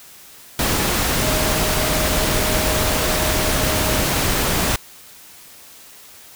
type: tone in noise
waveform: sine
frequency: 622.3 Hz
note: D#5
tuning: in tune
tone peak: -27 dBFS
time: 1.21-4.06 s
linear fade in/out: 2 ms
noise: pink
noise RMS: -19 dBFS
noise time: 0.59-4.76 s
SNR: -11 dB
effects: white hiss -43 dBFS RMS until 6.35 s